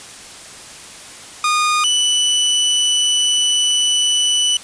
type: tone pair in turn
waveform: sawtooth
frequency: 1225 / 2976 Hz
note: D#6 / F#7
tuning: -27 / +9 cents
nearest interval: octave + minor third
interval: 1536 cents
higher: second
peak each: -10 dBFS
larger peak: neither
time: 1.44-1.84 / 1.84-4.57 s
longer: second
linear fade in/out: 2 ms
effects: white hiss -36 dBFS RMS until 4.63 s + resampled to 22050 Hz